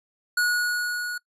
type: tone with level ramp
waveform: square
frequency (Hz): 1456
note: F#6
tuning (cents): -28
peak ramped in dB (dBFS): -20 to -30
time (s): 0.37-1.18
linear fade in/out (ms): 5
effects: noise-tail reverb RT60 0.1 s tail -23 dB re dry + resampled to 32000 Hz